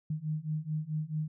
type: beating tone pair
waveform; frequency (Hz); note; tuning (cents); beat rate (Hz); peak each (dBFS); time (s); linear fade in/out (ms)
sine; 152.1 / 156.7; D#3 / D#3; -39 / +13; 4.6; -35 / -34; 0.1-1.28; 5
effects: none